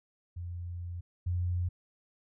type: tone pair in turn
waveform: sine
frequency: 87.31 / 88.68 Hz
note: F2 / F2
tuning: 0 / +27 cents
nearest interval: unison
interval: 27 cents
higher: second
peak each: -36 / -28 dBFS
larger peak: second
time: 0.36-1.01 / 1.26-1.69 s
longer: first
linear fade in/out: 10 ms
effects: none